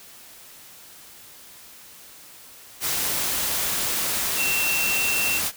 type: tone in noise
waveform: sine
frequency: 2700 Hz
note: E7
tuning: 41 cents sharp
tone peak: -23 dBFS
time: 4.36-5.41 s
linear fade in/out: 50 ms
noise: white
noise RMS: -25 dBFS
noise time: 2.8-5.52 s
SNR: -1 dB
effects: white hiss -46 dBFS RMS until 5.56 s